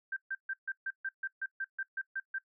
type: tone bursts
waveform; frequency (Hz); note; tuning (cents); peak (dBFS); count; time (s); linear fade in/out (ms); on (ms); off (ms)
sine; 1569; G6; +1; -33; 13; 0.12-2.385; 5; 45; 140
effects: noise-tail reverb RT60 0.1 s tail -18 dB re dry